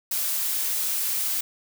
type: noise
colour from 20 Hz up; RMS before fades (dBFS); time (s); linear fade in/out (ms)
blue; -26; 0.11-1.41; 5
effects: none